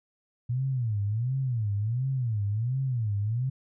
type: tone with vibrato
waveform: sine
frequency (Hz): 116.54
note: A#2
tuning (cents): 0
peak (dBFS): -25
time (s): 0.49-3.5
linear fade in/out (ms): 10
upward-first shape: sine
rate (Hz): 1.4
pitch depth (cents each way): 250
effects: none